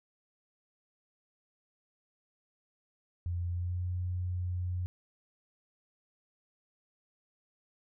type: tone with pitch glide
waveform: sine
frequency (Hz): 87.31 to 89.87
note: F2 to F#2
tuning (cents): 0 to -50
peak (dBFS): -31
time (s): 3.26-4.86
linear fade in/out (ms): 0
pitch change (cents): +50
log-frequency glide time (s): 3.49-3.82
effects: none